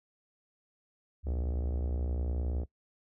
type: tone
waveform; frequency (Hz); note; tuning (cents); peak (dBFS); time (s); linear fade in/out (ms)
sine; 70.5; C#2; +30; -30; 1.23-2.66; 50
type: click train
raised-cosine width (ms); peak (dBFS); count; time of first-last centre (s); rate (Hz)
2; -28; 82; 1.27-2.634; 59.4
effects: noise-tail reverb RT60 0.1 s tail -22 dB re dry